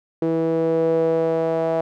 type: tone with band-pass filter sweep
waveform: sawtooth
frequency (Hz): 163.2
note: E3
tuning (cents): -17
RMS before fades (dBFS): -20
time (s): 0.22-1.81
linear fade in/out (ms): 2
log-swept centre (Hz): 400 to 620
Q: 4.7
effects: none